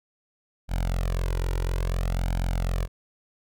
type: tone with flanger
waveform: sawtooth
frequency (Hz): 44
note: F1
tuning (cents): +14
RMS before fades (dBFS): -26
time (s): 0.68-2.88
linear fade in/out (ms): 50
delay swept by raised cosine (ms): 1.3 to 2.12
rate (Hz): 0.59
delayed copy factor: +0.9
effects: none